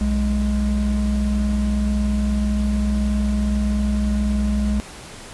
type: tone pair together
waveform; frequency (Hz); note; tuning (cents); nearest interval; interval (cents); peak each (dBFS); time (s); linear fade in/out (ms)
triangle; 62.18 / 208.3; B1 / G#3; +12 / +5; octave + major sixth; 2093; -18 / -18; 0.01-4.8; 0
effects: pink hiss -38 dBFS RMS until 5.33 s + resampled to 24000 Hz